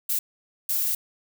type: noise bursts at uneven times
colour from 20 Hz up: violet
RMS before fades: -25 dBFS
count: 2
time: 0.09-0.19 / 0.69-0.95 s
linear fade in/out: 5 ms
effects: none